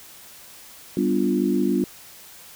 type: chord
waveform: sine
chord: G dominant seventh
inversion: none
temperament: equal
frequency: 196 / 246.9 / 293.7 / 349.2 Hz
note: G3 / B3 / D4 / F4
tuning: 0 / 0 / 0 / 0 cents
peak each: -24 dBFS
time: 0.97-1.84 s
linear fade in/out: 2 ms
effects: white hiss -45 dBFS RMS until 2.55 s